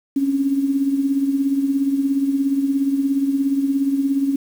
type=tone with tremolo; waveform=sine; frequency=275.7 Hz; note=C#4; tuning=9 cents flat; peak=-13 dBFS; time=0.16-4.36 s; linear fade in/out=5 ms; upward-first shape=triangle; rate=17 Hz; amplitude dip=65%; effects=7-bit